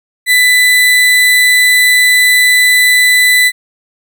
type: tone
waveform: 35% pulse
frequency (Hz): 1993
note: B6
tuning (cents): +15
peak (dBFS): -4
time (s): 0.26-3.52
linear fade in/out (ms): 50
effects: none